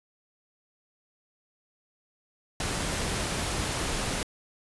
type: noise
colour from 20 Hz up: pink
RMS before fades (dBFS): -30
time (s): 2.6-4.23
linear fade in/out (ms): 2
effects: resampled to 24000 Hz